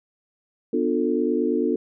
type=chord; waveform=sine; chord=B half-diminished seventh; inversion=none; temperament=just; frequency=246.9 / 296.3 / 355.6 / 444.5 Hz; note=B3 / D4 / F4 / A4; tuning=0 / +15 / +31 / +18 cents; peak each=-25 dBFS; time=0.73-1.76 s; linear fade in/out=5 ms; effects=none